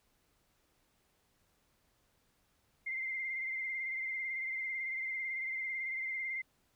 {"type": "tone with vibrato", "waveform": "sine", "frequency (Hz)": 2093, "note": "C7", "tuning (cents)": 0, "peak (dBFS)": -35, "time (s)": [2.86, 6.42], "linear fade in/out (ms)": 10, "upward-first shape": "sine", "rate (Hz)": 18, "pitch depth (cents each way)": 36, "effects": ["pink hiss -74 dBFS RMS until 6.75 s"]}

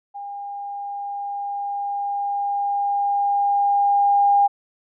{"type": "tone with level ramp", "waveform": "sine", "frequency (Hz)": 807, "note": "G#5", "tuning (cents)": -50, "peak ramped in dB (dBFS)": [-30, -12], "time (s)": [0.14, 4.48], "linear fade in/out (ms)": 20, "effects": []}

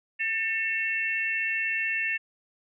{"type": "tone cluster", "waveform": "sine", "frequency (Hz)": [1792, 2196, 2695], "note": ["A6", "C#7", "E7"], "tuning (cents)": [31, -17, 38], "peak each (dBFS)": [-29, -32, -29], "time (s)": [0.19, 2.18], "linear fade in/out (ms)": 20, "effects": []}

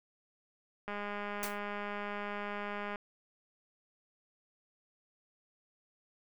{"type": "click train", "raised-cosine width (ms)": 0.5, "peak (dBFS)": -25, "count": 427, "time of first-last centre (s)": [0.88, 2.958], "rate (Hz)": 205}
{"type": "noise with exponential decay", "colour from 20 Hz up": "white", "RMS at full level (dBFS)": -34, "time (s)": [1.43, 1.59], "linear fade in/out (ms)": 1, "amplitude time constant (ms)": 33}
{"effects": []}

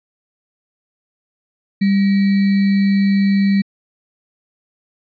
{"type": "tone with sample-and-hold", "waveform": "sine", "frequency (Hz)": 197.7, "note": "G3", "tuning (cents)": 15, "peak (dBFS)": -11, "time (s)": [1.81, 3.62], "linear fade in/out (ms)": 10, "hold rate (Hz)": 2100, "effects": ["resampled to 11025 Hz"]}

